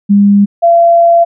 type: tone pair in turn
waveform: sine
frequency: 202 / 680.8 Hz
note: G#3 / F5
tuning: -48 / -44 cents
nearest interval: octave + major sixth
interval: 2104 cents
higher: second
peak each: -3 dBFS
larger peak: neither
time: 0.09-0.46 / 0.62-1.25 s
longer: second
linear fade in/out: 20 ms
effects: none